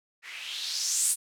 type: noise with low-pass filter sweep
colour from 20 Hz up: violet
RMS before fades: -30 dBFS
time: 0.22-1.16 s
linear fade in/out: 50 ms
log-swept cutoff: 1900 to 9800 Hz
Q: 3.7
effects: none